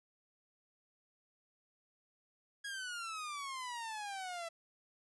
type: exponential sweep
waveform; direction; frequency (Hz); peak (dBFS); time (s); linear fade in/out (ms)
sawtooth; down; 1661.2 to 660; -37; 2.64-4.49; 10
effects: resampled to 24000 Hz